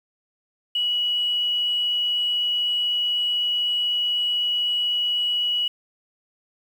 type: tone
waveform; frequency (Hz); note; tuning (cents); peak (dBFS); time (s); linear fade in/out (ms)
sine; 2927; F#7; -19; -20; 0.75-5.68; 5
effects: 8-bit